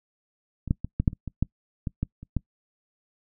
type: clicks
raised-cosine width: 5 ms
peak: -21 / -9 / -18 / -11 / -7 / -25 / -20 / -10 / -16 / -13 / -28 / -12 dBFS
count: 12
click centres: 0.677 / 0.709 / 0.846 / 1 / 1.078 / 1.131 / 1.277 / 1.426 / 1.872 / 2.03 / 2.23 / 2.367 s
effects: noise-tail reverb RT60 0.1 s tail -24 dB re dry